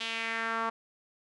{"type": "tone with band-pass filter sweep", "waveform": "sawtooth", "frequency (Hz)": 226.8, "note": "A#3", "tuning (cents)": -47, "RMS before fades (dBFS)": -33, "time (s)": [0, 0.7], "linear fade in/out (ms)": 10, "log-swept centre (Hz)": [3300, 1100], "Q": 2.6, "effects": ["resampled to 24000 Hz"]}